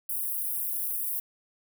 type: high-pass noise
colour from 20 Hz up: white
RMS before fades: -31 dBFS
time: 0.09-1.2 s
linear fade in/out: 5 ms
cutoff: 10000 Hz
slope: 48 dB/octave
effects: none